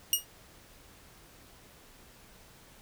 10% pulse tone with exponential decay, 2864 Hz, F7, 43 cents sharp, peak -11 dBFS, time 0.13-0.25 s, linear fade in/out 1 ms, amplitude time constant 26 ms, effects pink hiss -56 dBFS RMS until 2.81 s

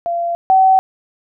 sine tone pair in turn, 686 / 760.8 Hz, F5 / F#5, -31 / +48 cents, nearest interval major second, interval 179 cents, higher second, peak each -16 / -7 dBFS, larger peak second, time 0.06-0.35 / 0.5-0.79 s, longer neither, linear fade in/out 0 ms, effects none

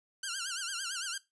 10% pulse tone with vibrato, 1480 Hz, F#6, in tune, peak -26 dBFS, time 0.23-1.18 s, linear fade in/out 5 ms, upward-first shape sine, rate 8.9 Hz, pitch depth 150 cents each way, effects noise-tail reverb RT60 0.2 s tail -18 dB re dry + resampled to 24000 Hz

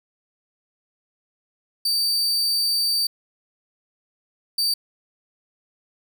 40% pulse tone bursts at uneven times, 4622 Hz, D8, 28 cents flat, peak -18 dBFS, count 2, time 1.85-3.07 / 4.58-4.74 s, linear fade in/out 5 ms, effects none

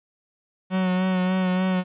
45% pulse tone with vibrato, 185 Hz, F#3, in tune, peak -20 dBFS, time 0.7-1.84 s, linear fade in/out 50 ms, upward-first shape sine, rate 3.4 Hz, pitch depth 24 cents each way, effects resampled to 8000 Hz + 10-bit

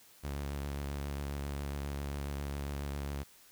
sawtooth tone with vibrato, 70.8 Hz, C#2, 37 cents sharp, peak -32 dBFS, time 0.23-3.24 s, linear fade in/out 20 ms, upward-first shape sine, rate 7.4 Hz, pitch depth 29 cents each way, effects white hiss -60 dBFS RMS until 3.51 s

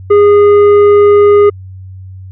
sine tone with tanh clipping, 410.4 Hz, G#4, 21 cents flat, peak -4 dBFS, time 0.1-1.5 s, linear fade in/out 10 ms, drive 10 dB, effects added 94 Hz sine -26 dBFS peak until 2.31 s + low-pass 2000 Hz 12 dB/octave

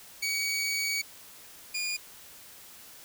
20% pulse tone pair in turn, 2258 / 2432 Hz, C#7 / D#7, +31 / -40 cents, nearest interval minor second, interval 129 cents, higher second, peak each -23 / -25 dBFS, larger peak first, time 0.22-1.02 / 1.74-1.97 s, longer first, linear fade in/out 10 ms, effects white hiss -50 dBFS RMS until 3.04 s

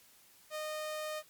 sawtooth tone, 615 Hz, D#5, 20 cents flat, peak -33 dBFS, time 0.5-1.23 s, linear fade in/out 50 ms, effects white hiss -62 dBFS RMS until 1.29 s + MP3 96 kbps

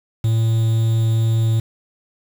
triangle tone with quantisation, 112.8 Hz, A2, 44 cents sharp, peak -12 dBFS, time 0.24-1.6 s, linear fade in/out 5 ms, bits 6, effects none

